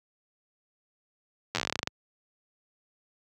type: slowing click train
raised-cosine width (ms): 0.2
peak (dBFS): -10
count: 15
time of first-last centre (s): 1.55-1.874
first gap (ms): 10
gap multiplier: 1.12
effects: high-pass 80 Hz 12 dB/octave